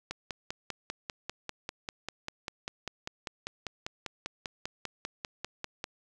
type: click train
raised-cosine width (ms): 0.2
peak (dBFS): -18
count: 30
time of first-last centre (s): 0.11-5.841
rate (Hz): 5.06
effects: none